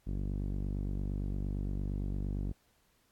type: tone with low-pass filter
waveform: sawtooth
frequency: 48.73 Hz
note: G1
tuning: 10 cents flat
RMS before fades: -35 dBFS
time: 0.06-2.53 s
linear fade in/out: 20 ms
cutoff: 270 Hz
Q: 1.2
effects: pink hiss -71 dBFS RMS until 3.11 s + AAC 64 kbps